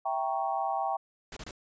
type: chord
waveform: sine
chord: E diminished seventh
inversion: none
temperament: equal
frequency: 659.3 / 784 / 932.3 / 1108.7 Hz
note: E5 / G5 / Bb5 / Db6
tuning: 0 / 0 / 0 / 0 cents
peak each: -35 / -30 / -36 / -36 dBFS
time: 0.05-0.97 s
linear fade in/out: 10 ms
type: noise bursts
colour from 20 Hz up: pink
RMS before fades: -42 dBFS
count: 3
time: 1.32-1.51 s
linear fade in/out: 2 ms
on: 46 ms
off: 26 ms
effects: resampled to 16000 Hz